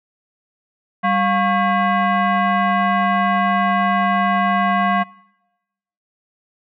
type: tone with frequency modulation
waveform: sine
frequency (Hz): 196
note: G3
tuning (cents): 0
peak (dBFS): -14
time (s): 1.03-5.04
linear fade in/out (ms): 20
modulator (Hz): 903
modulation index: 1.6
effects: noise-tail reverb RT60 1.0 s tail -25 dB re dry